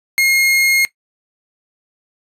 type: tone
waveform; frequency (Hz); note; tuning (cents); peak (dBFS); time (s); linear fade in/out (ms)
40% pulse; 2144; C7; +42; -10; 0.18-0.85; 0
effects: noise-tail reverb RT60 0.1 s tail -17 dB re dry + resampled to 32000 Hz